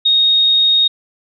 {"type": "tone", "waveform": "sine", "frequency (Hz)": 3729, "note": "A#7", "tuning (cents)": 0, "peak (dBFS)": -9, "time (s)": [0.05, 0.88], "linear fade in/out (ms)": 10, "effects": []}